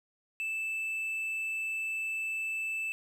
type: tone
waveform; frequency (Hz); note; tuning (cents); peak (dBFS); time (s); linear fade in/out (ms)
triangle; 2637; E7; 0; -30; 0.4-2.92; 0
effects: none